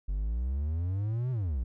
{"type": "exponential two-way sweep", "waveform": "triangle", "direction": "up then down", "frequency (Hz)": [46, 130.81, 55.7], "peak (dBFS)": -26, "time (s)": [0.08, 1.64], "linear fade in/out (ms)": 10, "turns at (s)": 1.31, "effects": []}